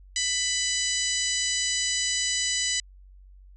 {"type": "harmonic tone with a mistuned harmonic", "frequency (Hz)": 995, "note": "B5", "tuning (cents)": 13, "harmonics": [2, 3, 4, 5, 6, 7, 8], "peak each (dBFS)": [-32, -32, -32, -32, -32, -32, -32], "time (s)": [0.16, 2.8], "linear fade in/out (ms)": 2, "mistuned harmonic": 5, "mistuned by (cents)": -16, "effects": ["added 47 Hz sine -47 dBFS peak until 3.56 s"]}